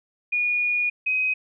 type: tone pair in turn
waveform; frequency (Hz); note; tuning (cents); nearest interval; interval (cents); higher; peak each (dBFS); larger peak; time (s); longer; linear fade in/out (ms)
sine; 2446 / 2521; D#7 / D#7; -30 / +22; minor second; 52; second; -20; neither; 0.32-0.9 / 1.06-1.34; first; 10
effects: none